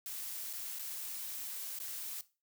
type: noise with dropouts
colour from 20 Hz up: blue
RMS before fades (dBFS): -42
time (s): 0.06-2.21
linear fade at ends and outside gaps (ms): 1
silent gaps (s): 0.53-0.534 / 0.788-0.793 / 1.788-1.8
effects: noise-tail reverb RT60 0.3 s tail -17 dB re dry